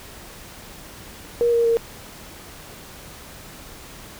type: tone with pitch steps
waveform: sine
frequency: 473.5 / 467.5 / 461.6 Hz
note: A#4 / A#4 / A#4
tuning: +27 / +5 / -17 cents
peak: -15 dBFS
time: 1.41-1.77 s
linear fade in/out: 0 ms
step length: 120 ms
effects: pink hiss -41 dBFS RMS until 4.19 s